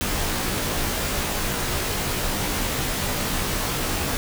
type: noise with comb filter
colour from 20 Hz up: pink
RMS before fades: -25 dBFS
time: 0.01-4.17 s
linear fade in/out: 0 ms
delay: 18 ms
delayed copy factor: -0.95
effects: none